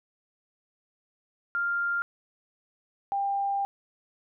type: tone pair in turn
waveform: sine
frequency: 1396.9 / 795.6 Hz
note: F6 / G5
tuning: 0 / +25 cents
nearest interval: minor seventh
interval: 975 cents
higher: first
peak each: -25 dBFS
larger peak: neither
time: 1.55-2.02 / 3.12-3.65 s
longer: second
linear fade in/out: 0 ms
effects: none